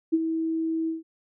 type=tone with ADSR envelope; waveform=sine; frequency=324.1 Hz; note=E4; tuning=29 cents flat; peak=-16 dBFS; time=0.12-1.03 s; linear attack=19 ms; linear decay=39 ms; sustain=-8 dB; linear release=150 ms; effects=none